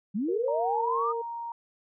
sine linear sweep, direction up, 180 to 1244.5 Hz, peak -26 dBFS, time 0.14-1.13 s, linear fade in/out 20 ms
sine tone with pitch glide, 466.2 to 461.9 Hz, A#4 to A#4, 0 to -16 cents, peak -30 dBFS, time 0.28-1.22 s, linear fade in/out 10 ms, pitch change -16 cents, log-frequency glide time 0.79-0.84 s
sine tone, 934 Hz, A#5, 3 cents sharp, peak -33 dBFS, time 0.48-1.52 s, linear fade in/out 2 ms
effects none

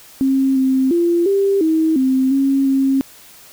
sine tone with pitch steps, 268 / 263.2 / 343 / 395 / 319 / 262.1 / 272.6 / 269.5 Hz, C4 / C4 / F4 / G4 / D#4 / C4 / C#4 / C#4, +42 / +10 / -31 / +13 / +43 / +3 / -29 / -49 cents, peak -12 dBFS, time 0.21-3.01 s, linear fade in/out 0 ms, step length 350 ms, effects white hiss -43 dBFS RMS until 3.52 s

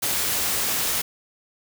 white noise, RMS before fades -24 dBFS, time 0.02-1.02 s, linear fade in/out 10 ms, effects none

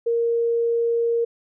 sine tone, 466.2 Hz, A#4, in tune, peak -18 dBFS, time 0.06-1.25 s, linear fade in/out 10 ms, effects none

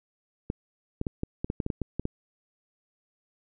clicks, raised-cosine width 3 ms, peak -16 dBFS, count 12, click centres 0.501 / 1.014 / 1.068 / 1.234 / 1.445 / 1.501 / 1.602 / 1.664 / 1.702 / 1.817 / 1.996 / 2.054 s, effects none

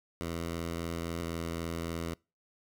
10% pulse tone pair in turn, 83.9 / 83.46 Hz, E2 / E2, +31 / +22 cents, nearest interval unison, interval 9 cents, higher first, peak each -26 dBFS, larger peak neither, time 0.21-1.21 / 1.21-2.14 s, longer first, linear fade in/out 0 ms, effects noise-tail reverb RT60 0.3 s tail -26 dB re dry

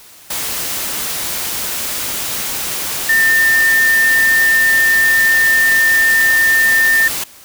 sine tone in noise, 1802 Hz, A6, 41 cents sharp, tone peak -9 dBFS, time 3.09-7.08 s, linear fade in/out 5 ms, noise white, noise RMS -21 dBFS, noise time 0.3-7.24 s, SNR +9 dB, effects white hiss -41 dBFS RMS until 7.44 s

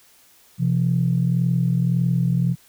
sine tone pair together, 129.03 / 170.8 Hz, C3 / F3, -24 / -38 cents, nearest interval perfect fourth, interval 486 cents, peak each -19 dBFS, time 0.58-2.56 s, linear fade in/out 50 ms, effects tanh soft clip ceiling -9 dBFS + white hiss -54 dBFS RMS until 2.68 s

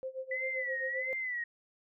sine tone with tremolo, 523.3 Hz, C5, in tune, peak -34 dBFS, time 0.03-1.13 s, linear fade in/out 0 ms, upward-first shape sine, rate 7.6 Hz, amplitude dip 90%
sine tone with vibrato, 1975.5 Hz, B6, in tune, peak -33 dBFS, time 0.31-1.44 s, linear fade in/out 5 ms, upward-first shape sine, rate 1.5 Hz, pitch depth 100 cents each way
effects none

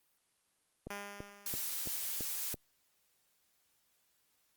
click train, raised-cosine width 2 ms, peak -29 dBFS, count 6, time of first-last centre 0.87-2.542 s, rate 2.99 Hz
5% pulse tone with exponential decay, 202.5 Hz, G#3, 43 cents flat, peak -28 dBFS, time 0.9-2.1 s, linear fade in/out 5 ms, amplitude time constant 260 ms
blue noise, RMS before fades -38 dBFS, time 1.46-2.54 s, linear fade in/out 2 ms
effects white hiss -75 dBFS RMS until 4.56 s + Opus 32 kbps

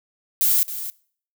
violet noise with echo, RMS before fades -18 dBFS, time 0.41-0.63 s, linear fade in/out 0 ms, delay 270 ms, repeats 1, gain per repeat -12 dB, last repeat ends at 0.9 s, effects noise-tail reverb RT60 0.5 s tail -22 dB re dry

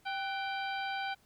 harmonic tone with a mistuned harmonic, 784 Hz, G5, in tune, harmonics 1 / 2 / 3 / 4 / 5 / 6, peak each -36 / -39 / -43 / -45 / -49 / -51 dBFS, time 0.05-1.15 s, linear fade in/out 20 ms, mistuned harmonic 2, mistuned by -85 cents, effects pink hiss -67 dBFS RMS until 1.25 s

